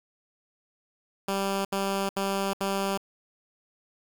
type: tone bursts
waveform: 10% pulse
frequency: 196 Hz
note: G3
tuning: in tune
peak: -18 dBFS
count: 4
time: 1.28-2.976 s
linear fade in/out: 5 ms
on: 370 ms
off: 72 ms
effects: 8-bit